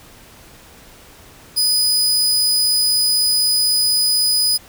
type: tone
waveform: sawtooth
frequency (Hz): 4978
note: D#8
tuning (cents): 0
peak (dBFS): -11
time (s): 1.56-4.58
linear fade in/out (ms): 20
effects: pink hiss -44 dBFS RMS until 4.68 s